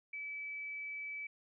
sine tone, 2300 Hz, D7, 37 cents flat, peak -40 dBFS, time 0.13-1.27 s, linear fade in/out 5 ms, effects none

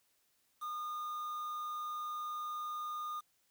triangle tone with quantisation, 1220 Hz, D#6, 34 cents flat, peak -36 dBFS, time 0.61-3.21 s, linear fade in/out 20 ms, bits 9, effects white hiss -75 dBFS RMS until 3.5 s

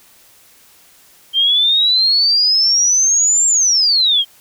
sine exponential two-way sweep, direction up then down, 3136 to 7459 to 3136 Hz, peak -10 dBFS, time 1.33-4.25 s, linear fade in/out 50 ms, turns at 3.47 s, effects white hiss -48 dBFS RMS until 4.4 s

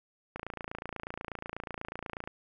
click train, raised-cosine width 0.5 ms, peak -22 dBFS, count 55, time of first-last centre 0.36-2.275 s, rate 28.2 Hz, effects none

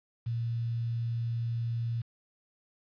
sine tone with quantisation, 116.54 Hz, A#2, in tune, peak -29 dBFS, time 0.26-2.02 s, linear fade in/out 10 ms, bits 9, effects resampled to 11025 Hz

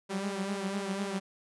sawtooth tone with flanger, 196.5 Hz, G3, 4 cents sharp, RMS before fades -34 dBFS, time 0.09-1.2 s, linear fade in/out 20 ms, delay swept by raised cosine 1.9 to 7.1 ms, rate 4 Hz, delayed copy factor +0.65, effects resampled to 24000 Hz

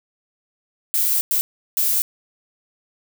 violet noise bursts at uneven times, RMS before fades -19 dBFS, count 3, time 0.94-1.21 / 1.31-1.41 / 1.77-2.02 s, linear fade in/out 0 ms, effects none

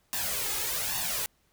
white noise with flanger, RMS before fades -31 dBFS, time 0.13-1.26 s, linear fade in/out 0 ms, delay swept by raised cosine 1.1 to 2.4 ms, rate 1.2 Hz, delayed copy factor +0.7, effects pink hiss -69 dBFS RMS until 1.52 s

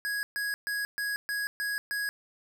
square tone bursts, 1661.2 Hz, G#6, in tune, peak -30 dBFS, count 7, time 0.05-2.09 s, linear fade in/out 0 ms, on 180 ms, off 130 ms, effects none

